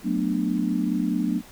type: chord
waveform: sine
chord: B minor seventh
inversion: second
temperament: just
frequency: 185.21 / 222.2 / 246.9 / 296.3 Hz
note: F#3 / A3 / B3 / D4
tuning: +2 / +17 / 0 / +15 cents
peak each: -27 dBFS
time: 0.03-1.42 s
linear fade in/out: 50 ms
effects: pink hiss -48 dBFS RMS until 1.51 s